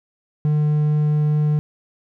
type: tone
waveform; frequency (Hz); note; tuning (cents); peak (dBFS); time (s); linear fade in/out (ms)
triangle; 150.4; D3; +42; -13; 0.45-1.59; 0
effects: none